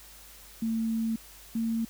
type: tone pair in turn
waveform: sine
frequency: 224.8 / 227 Hz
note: A3 / A#3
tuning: +37 / -46 cents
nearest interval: unison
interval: 17 cents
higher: second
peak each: -26 dBFS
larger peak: neither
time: 0.62-1.16 / 1.55-1.85 s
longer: first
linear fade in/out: 5 ms
effects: added 50 Hz sine -55 dBFS peak until 1.89 s + white hiss -51 dBFS RMS until 1.89 s